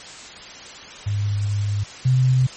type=tone pair in turn; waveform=sine; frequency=102.3 / 128.67 Hz; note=G#2 / C3; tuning=-26 / -29 cents; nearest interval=major third; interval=397 cents; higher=second; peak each=-19 / -13 dBFS; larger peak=second; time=1.06-1.84 / 2.05-2.47 s; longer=first; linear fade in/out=10 ms; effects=white hiss -38 dBFS RMS until 2.56 s + MP3 32 kbps